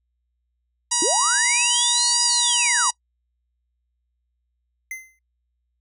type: harmonic tone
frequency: 960 Hz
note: B5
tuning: 49 cents flat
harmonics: 1 / 2 / 3 / 4 / 5 / 6 / 7 / 8 / 9 / 10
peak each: -28 / -35 / -34 / -31 / -27 / -24 / -25 / -27 / -33 / -25 dBFS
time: 0.91-2.91 s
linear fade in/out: 10 ms
type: linear two-way sweep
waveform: sine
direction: up then down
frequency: 293.7 to 4978 to 892 Hz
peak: -21 dBFS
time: 1.02-2.9 s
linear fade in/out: 2 ms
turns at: 2.23 s
type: tone with exponential decay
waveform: square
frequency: 2065 Hz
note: C7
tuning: 23 cents flat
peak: -27 dBFS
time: 4.91-5.19 s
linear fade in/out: 2 ms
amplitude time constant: 60 ms
effects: noise-tail reverb RT60 0.1 s tail -24 dB re dry + added 60 Hz sine -70 dBFS peak until 5.8 s